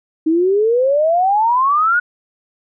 sine exponential sweep, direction up, 310 to 1480 Hz, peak -11 dBFS, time 0.26-2 s, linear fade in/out 10 ms, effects none

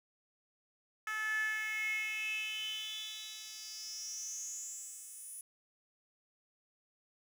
10% pulse tone with high-pass filter sweep, 432.9 Hz, A4, 28 cents flat, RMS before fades -40 dBFS, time 1.07-5.41 s, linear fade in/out 2 ms, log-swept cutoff 1500 to 10000 Hz, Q 8.4, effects none

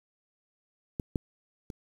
clicks, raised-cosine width 3 ms, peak -19 / -15 / -26 dBFS, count 3, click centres 0.998 / 1.158 / 1.702 s, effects 8-bit

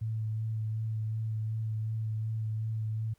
sine tone with vibrato, 110 Hz, A2, in tune, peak -30 dBFS, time 0.01-3.14 s, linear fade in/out 10 ms, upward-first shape sine, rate 2.7 Hz, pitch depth 16 cents each way, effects pink hiss -71 dBFS RMS until 3.18 s

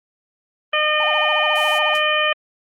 harmonic tone, 609 Hz, D#5, 37 cents flat, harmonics 1 / 2 / 3 / 4 / 5, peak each -22 / -22 / -22 / -22 / -22 dBFS, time 0.73-2.33 s, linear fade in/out 5 ms
triangle tone with vibrato, 805 Hz, G5, 46 cents sharp, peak -23 dBFS, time 1-1.94 s, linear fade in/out 0 ms, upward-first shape sine, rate 14 Hz, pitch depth 240 cents each way
blue noise, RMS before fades -33 dBFS, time 1.55-1.79 s, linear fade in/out 10 ms
white noise with exponential decay, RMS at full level -31 dBFS, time 1.95-2.06 s, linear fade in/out 0 ms, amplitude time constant 23 ms
effects low-pass 11000 Hz 12 dB/octave + Opus 32 kbps

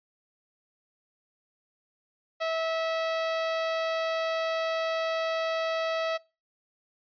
sawtooth tone, 650 Hz, E5, 24 cents flat, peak -23 dBFS, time 2.4-6.18 s, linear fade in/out 20 ms, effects noise-tail reverb RT60 0.3 s tail -24 dB re dry + resampled to 11025 Hz

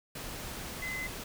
sine tone in noise, 2040 Hz, C7, 44 cents flat, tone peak -35 dBFS, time 0.82-1.07 s, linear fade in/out 5 ms, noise pink, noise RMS -41 dBFS, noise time 0.15-1.24 s, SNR +3 dB, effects none

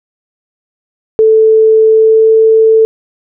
sine tone with pitch glide, 440 to 443.3 Hz, A4 to A4, 0 to +13 cents, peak -3 dBFS, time 1.19-2.85 s, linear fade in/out 0 ms, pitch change +13 cents, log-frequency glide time 1.87-2.32 s, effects none

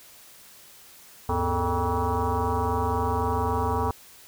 sine tone with frequency modulation, 444.4 Hz, A4, 17 cents sharp, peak -22 dBFS, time 1.29-3.91 s, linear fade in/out 2 ms, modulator 173 Hz, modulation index 4, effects white hiss -50 dBFS RMS until 4.27 s

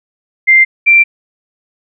sine tone pair in turn, 2093 / 2356 Hz, C7 / D7, 0 / +5 cents, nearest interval major second, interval 205 cents, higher second, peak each -3 dBFS, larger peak neither, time 0.47-0.65 / 0.86-1.04 s, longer neither, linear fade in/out 20 ms, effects none

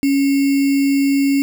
sine tone with sample-and-hold, 277.2 Hz, C#4, in tune, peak -12 dBFS, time 0.03-1.42 s, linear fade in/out 0 ms, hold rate 2450 Hz, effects none

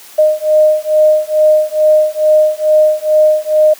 sine beating tone pair, 614 / 616.3 Hz, D#5 / D#5, -23 / -17 cents, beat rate 2.3 Hz, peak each -10 dBFS, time 0.18-3.74 s, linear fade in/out 10 ms, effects white hiss -37 dBFS RMS until 3.79 s + high-pass 300 Hz 12 dB/octave

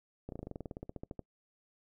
slowing click train, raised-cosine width 2 ms, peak -28 dBFS, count 18, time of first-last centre 0.29-1.193 s, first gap 32 ms, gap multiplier 1.06, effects noise-tail reverb RT60 0.1 s tail -24 dB re dry

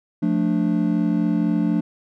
triangle chord, D minor, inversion first, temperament just, 176.2 / 220.2 / 293.7 Hz, F3 / A3 / D4, +16 / +2 / 0 cents, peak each -20 dBFS, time 0.22-1.81 s, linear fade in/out 10 ms, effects none

